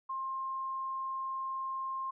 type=tone; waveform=sine; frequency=1061 Hz; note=C6; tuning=24 cents sharp; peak=-34 dBFS; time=0.09-2.11 s; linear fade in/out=10 ms; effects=none